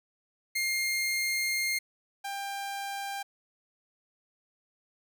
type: tone pair in turn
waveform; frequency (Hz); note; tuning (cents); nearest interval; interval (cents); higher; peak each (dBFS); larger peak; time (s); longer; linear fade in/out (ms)
sawtooth; 2121 / 794.5; C7 / G5; +23 / +23; octave + perfect fourth; 1700; first; -24 / -30; first; 0.55-1.79 / 2.24-3.23; first; 10
effects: none